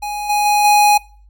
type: tone with level steps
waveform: square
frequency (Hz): 830.6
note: G#5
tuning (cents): 0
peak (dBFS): -22 / -14 / -12 / -9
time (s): 0.02-0.98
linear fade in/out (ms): 10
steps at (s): 0.29 / 0.45 / 0.64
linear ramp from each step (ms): 10
effects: noise-tail reverb RT60 0.4 s tail -22 dB re dry + added 50 Hz sine -43 dBFS peak until 1.29 s